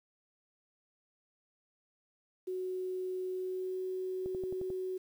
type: tone with pitch glide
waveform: sine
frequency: 370 to 372.4 Hz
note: F#4 to F#4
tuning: 0 to +11 cents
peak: -34 dBFS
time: 2.47-4.98 s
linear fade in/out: 10 ms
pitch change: +11 cents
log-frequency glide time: 3.27-3.78 s
type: click train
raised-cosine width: 2 ms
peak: -31 dBFS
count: 6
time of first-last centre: 4.26-4.702 s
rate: 11.3 Hz
effects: 10-bit

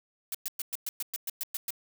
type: noise bursts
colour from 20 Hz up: blue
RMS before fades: -33 dBFS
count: 11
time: 0.32-1.706 s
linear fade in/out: 2 ms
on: 26 ms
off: 110 ms
effects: none

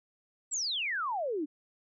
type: exponential sweep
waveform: sine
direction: down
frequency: 8000 to 277.9 Hz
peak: -30 dBFS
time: 0.51-1.46 s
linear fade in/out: 20 ms
effects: none

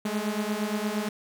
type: beating tone pair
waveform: sawtooth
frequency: 206.7 / 215.3 Hz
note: G#3 / A3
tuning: -8 / -37 cents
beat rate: 8.6 Hz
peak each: -26 dBFS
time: 0.05-1.09 s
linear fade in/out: 5 ms
effects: none

